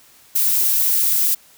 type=noise; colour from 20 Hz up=violet; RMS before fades=-17 dBFS; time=0.35-1.35 s; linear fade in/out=10 ms; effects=white hiss -50 dBFS RMS until 1.57 s